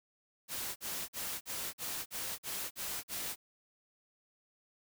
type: noise bursts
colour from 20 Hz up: white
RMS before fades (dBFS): -39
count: 9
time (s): 0.48-3.36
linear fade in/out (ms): 50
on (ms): 280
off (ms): 45
effects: none